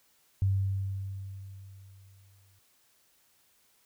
sine tone with exponential decay, 97.2 Hz, G2, 14 cents flat, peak -22 dBFS, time 0.42-2.59 s, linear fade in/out 0 ms, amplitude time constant 470 ms, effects white hiss -67 dBFS RMS until 3.85 s

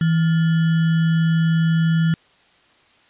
sine tone with sample-and-hold, 163.1 Hz, E3, 18 cents flat, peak -14 dBFS, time 0.01-2.14 s, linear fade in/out 2 ms, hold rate 1575 Hz, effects white hiss -55 dBFS RMS until 3.09 s + resampled to 8000 Hz

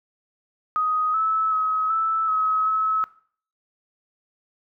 sine tone with pitch steps, 1252 / 1303 / 1276 / 1315 / 1279 / 1292 Hz, D#6 / E6 / D#6 / E6 / D#6 / E6, +10 / -20 / +43 / -5 / +47 / -35 cents, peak -19 dBFS, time 0.76-3.04 s, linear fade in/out 0 ms, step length 380 ms, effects noise-tail reverb RT60 0.5 s tail -18 dB re dry

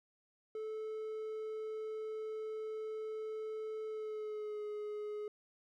triangle tone with pitch glide, 435.5 to 420.2 Hz, A4 to G#4, -18 to +20 cents, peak -37 dBFS, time 0.55-5.28 s, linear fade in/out 2 ms, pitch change -62 cents, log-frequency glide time 3.86-4.63 s, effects none

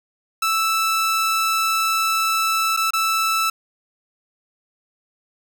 sawtooth tone with dropouts, 1318.5 Hz, E6, in tune, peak -14 dBFS, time 0.42-3.5 s, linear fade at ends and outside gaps 5 ms, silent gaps 2.766-2.772 / 2.907-2.934 s, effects none

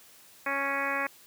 harmonic tone, 277.2 Hz, C#4, in tune, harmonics 1 / 2 / 3 / 4 / 5 / 6 / 7 / 8 / 9, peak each -40 / -36 / -38 / -34 / -38 / -34 / -35 / -36 / -39 dBFS, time 0.46-1.07 s, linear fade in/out 5 ms, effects white hiss -55 dBFS RMS until 1.26 s + high-pass 100 Hz 12 dB/octave

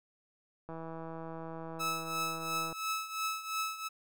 click train, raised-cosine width 1 ms, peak -30 dBFS, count 333, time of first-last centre 0.69-2.727 s, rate 163 Hz
sawtooth tone with tremolo, 1300 Hz, E6, 24 cents flat, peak -27 dBFS, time 1.79-3.89 s, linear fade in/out 20 ms, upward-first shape triangle, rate 2.9 Hz, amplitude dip 80%
effects none

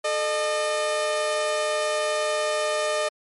sawtooth tone pair together, 435.8 / 608.1 Hz, A4 / D#5, -17 / -40 cents, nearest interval tritone, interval 577 cents, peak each -27 / -19 dBFS, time 0.04-3.09 s, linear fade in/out 10 ms, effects MP3 48 kbps

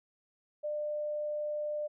sine tone, 598 Hz, D5, 31 cents sharp, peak -32 dBFS, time 0.63-1.88 s, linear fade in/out 20 ms, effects none

